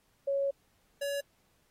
sine / square tone pair in turn, 554.4 / 565.1 Hz, C#5 / C#5, 0 / +33 cents, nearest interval unison, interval 33 cents, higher second, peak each -27 / -32 dBFS, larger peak first, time 0.27-0.51 / 1.01-1.21 s, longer first, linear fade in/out 10 ms, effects pink hiss -71 dBFS RMS until 1.7 s + AAC 48 kbps

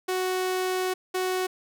sawtooth tone pair in turn, 370.4 / 370.4 Hz, F#4 / F#4, +2 / +2 cents, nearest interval unison, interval 0 cents, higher neither, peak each -21 dBFS, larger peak neither, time 0.08-0.94 / 1.14-1.47 s, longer first, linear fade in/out 10 ms, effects none

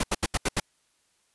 pink noise bursts, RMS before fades -25 dBFS, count 6, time 0-0.6 s, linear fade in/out 5 ms, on 35 ms, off 78 ms, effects white hiss -69 dBFS RMS until 1.34 s + resampled to 24000 Hz

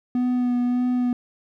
triangle tone with vibrato, 246.8 Hz, B3, 1 cent flat, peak -17 dBFS, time 0.15-1.13 s, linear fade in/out 2 ms, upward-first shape sine, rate 1.7 Hz, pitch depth 17 cents each way, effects none

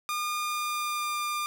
sawtooth tone with pitch glide, 1213 to 1199.1 Hz, D#6 to D6, -44 to +36 cents, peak -25 dBFS, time 0.09-1.46 s, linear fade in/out 0 ms, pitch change -20 cents, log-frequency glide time 0.39-1.15 s, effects none

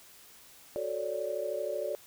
sine chord, D major seventh, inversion first, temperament equal, 370 / 440 / 554.4 / 587.3 Hz, F#4 / A4 / C#5 / D5, 0 / 0 / 0 / 0 cents, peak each -40 / -38 / -37 / -34 dBFS, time 0.76-1.95 s, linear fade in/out 0 ms, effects white hiss -55 dBFS RMS until 2.06 s

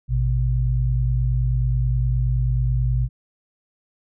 sine tone pair together, 55.77 / 125.2 Hz, A1 / B2, +24 / +24 cents, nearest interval octave + major second, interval 1400 cents, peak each -20 dBFS, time 0.08-3.09 s, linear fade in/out 50 ms, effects none

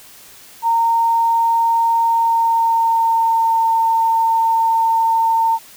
sine tone with pitch glide, 920 to 906.8 Hz, A#5 to A#5, -23 to -48 cents, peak -12 dBFS, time 0.62-5.59 s, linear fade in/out 50 ms, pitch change -25 cents, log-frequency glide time 2.05-3.65 s, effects white hiss -42 dBFS RMS until 5.76 s

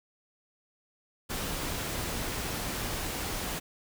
pink noise, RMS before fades -34 dBFS, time 1.29-3.6 s, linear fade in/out 20 ms, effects none

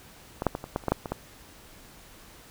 clicks, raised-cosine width 1 ms, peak -15 / -7 / -16 / -22 / -12 / -29 / -11 / -7 / -19 / -14 dBFS, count 10, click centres 0.421 / 0.467 / 0.551 / 0.641 / 0.761 / 0.838 / 0.883 / 0.92 / 1.058 / 1.12 s, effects pink hiss -51 dBFS RMS until 2.5 s

